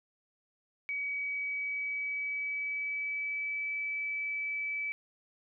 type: tone with pitch glide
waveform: sine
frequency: 2269 to 2302 Hz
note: C#7 to D7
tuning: +40 to -35 cents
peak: -32 dBFS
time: 0.89-4.92 s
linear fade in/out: 0 ms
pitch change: +25 cents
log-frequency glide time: 1.05-3.7 s
effects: none